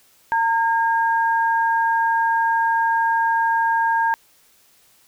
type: tone pair together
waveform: sine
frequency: 913.3 / 1618 Hz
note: A#5 / G#6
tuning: -36 / -46 cents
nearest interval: minor seventh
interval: 990 cents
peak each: -17 / -22 dBFS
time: 0.32-4.14 s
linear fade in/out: 0 ms
effects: white hiss -56 dBFS RMS until 5.07 s